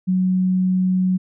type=tone; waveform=sine; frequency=185 Hz; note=F#3; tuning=in tune; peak=-15 dBFS; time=0.07-1.18 s; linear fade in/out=20 ms; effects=none